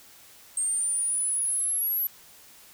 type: linear sweep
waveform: sine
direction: up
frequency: 8510 to 11840 Hz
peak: -24 dBFS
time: 0.57-2.07 s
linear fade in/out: 2 ms
effects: white hiss -52 dBFS RMS until 2.73 s